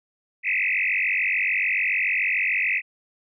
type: tone with frequency modulation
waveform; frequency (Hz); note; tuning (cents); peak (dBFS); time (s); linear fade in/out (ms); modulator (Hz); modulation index
sine; 2284; D7; -49; -20; 0.43-2.82; 50; 46.9; 7.2
effects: none